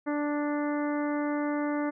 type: harmonic tone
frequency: 293.7 Hz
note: D4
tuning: in tune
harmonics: 1 / 2 / 3 / 4 / 5 / 6 / 7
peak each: -28 / -34 / -38 / -40 / -42 / -44 / -45 dBFS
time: 0.06-1.91 s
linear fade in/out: 20 ms
effects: none